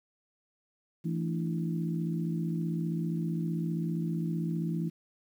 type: harmonic tone with a mistuned harmonic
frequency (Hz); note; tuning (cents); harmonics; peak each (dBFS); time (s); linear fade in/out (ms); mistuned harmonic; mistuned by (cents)
55.3; A1; +9; 3 / 4 / 5 / 6; -30 / -38 / -40 / -39; 1.04-4.9; 20; 5; +100
effects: 10-bit